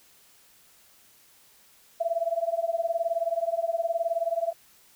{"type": "tone with tremolo", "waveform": "sine", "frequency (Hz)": 670, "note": "E5", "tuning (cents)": 28, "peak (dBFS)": -20, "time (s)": [2, 4.53], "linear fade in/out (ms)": 10, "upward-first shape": "triangle", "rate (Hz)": 19, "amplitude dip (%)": 100, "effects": ["white hiss -58 dBFS RMS until 4.95 s"]}